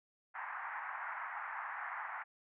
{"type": "band-pass noise", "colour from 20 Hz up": "pink", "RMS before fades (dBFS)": -43, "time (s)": [0.34, 2.24], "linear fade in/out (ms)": 20, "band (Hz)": [810, 2000], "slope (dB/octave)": 48, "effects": []}